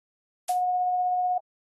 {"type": "noise with exponential decay", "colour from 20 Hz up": "blue", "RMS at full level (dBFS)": -29, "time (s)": [0.48, 0.64], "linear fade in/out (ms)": 5, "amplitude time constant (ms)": 34}
{"type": "tone with tremolo", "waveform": "sine", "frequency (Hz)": 726, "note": "F#5", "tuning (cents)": -33, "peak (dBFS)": -21, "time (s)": [0.49, 1.38], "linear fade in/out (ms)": 5, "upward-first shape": "triangle", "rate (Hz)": 16, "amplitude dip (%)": 25}
{"effects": ["AAC 32 kbps"]}